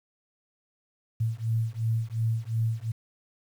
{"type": "beating tone pair", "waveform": "sine", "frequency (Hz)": [111.7, 114.5], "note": ["A2", "A#2"], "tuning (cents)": [27, -31], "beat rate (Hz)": 2.8, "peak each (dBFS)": -28, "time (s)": [1.2, 2.92], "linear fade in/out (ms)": 10, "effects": ["9-bit"]}